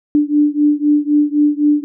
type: beating tone pair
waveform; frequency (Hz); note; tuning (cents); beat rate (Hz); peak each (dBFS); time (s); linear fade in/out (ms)
sine; 293.7 / 297.6; D4 / D4; 0 / +23; 3.9; -13 / -14; 0.15-1.84; 0
effects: none